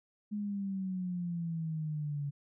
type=exponential sweep; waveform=sine; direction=down; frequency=210.3 to 141.3 Hz; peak=-33 dBFS; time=0.31-2.31 s; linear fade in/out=20 ms; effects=none